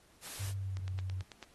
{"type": "noise", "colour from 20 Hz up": "white", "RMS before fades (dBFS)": -45, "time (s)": [0.21, 0.54], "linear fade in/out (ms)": 50}
{"type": "tone with pitch glide", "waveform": "sine", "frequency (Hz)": [97.8, 93.6], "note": ["G2", "F#2"], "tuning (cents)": [-4, 20], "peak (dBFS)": -35, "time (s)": [0.39, 1.23], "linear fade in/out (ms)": 20, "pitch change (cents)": -76, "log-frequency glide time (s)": [0.56, 0.83]}
{"type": "click train", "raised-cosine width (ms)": 0.2, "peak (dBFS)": -29, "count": 7, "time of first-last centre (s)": [0.77, 1.427], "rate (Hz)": 9.13}
{"effects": ["pink hiss -65 dBFS RMS until 1.54 s", "AAC 32 kbps"]}